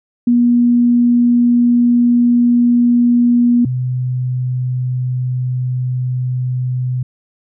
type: tone pair in turn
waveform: sine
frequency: 240.5 / 126.45 Hz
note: B3 / B2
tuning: -46 / +41 cents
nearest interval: major seventh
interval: 1113 cents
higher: first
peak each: -8 / -15 dBFS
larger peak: first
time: 0.27-3.65 / 3.65-7.03 s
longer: neither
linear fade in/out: 5 ms
effects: none